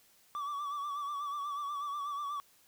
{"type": "tone with vibrato", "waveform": "triangle", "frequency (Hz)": 1153, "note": "D6", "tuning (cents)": -32, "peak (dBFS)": -33, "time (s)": [0.35, 2.4], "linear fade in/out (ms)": 0, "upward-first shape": "sine", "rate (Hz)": 8.2, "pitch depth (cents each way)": 54, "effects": ["white hiss -65 dBFS RMS until 2.67 s"]}